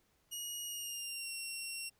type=tone with pitch glide; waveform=15% pulse; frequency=2888 to 2737 Hz; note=F#7 to F7; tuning=-43 to -36 cents; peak=-33 dBFS; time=0.31-1.9 s; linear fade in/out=20 ms; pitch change=-93 cents; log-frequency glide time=0.65-1.31 s; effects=pink hiss -74 dBFS RMS until 1.99 s